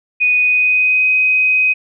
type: tone with pitch glide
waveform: sine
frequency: 2483 to 2515 Hz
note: D#7 to D#7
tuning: -4 to +18 cents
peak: -10 dBFS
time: 0.2-1.74 s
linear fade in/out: 20 ms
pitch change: +22 cents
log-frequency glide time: 0.36-1.08 s
effects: none